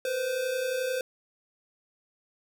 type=tone pair together; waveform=square; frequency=484.7 / 516 Hz; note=B4 / C5; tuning=-32 / -24 cents; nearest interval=minor second; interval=108 cents; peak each=-36 / -29 dBFS; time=0.05-1.01 s; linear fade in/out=2 ms; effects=none